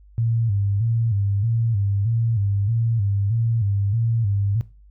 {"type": "tone with vibrato", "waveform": "sine", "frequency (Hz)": 107.2, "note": "A2", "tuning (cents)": -45, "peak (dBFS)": -18, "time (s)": [0.18, 4.61], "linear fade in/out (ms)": 0, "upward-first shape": "square", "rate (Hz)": 1.6, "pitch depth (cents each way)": 120, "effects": ["noise-tail reverb RT60 0.3 s tail -17 dB re dry", "added 50 Hz sine -46 dBFS peak until 4.9 s"]}